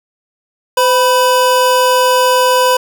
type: tone pair together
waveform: square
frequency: 510.7 / 987.8 Hz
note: C5 / B5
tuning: -42 / 0 cents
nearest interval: major seventh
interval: 1142 cents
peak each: -12 dBFS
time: 0.77-2.77 s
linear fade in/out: 5 ms
effects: none